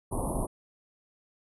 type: band-stop noise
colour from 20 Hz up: pink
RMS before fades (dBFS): -30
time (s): 0.11-0.47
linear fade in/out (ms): 20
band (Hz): 1100 to 9400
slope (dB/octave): 96
effects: resampled to 24000 Hz